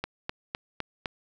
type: click train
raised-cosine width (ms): 0.3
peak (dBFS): -14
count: 5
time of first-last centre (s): 0.04-1.058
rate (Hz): 3.93
effects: none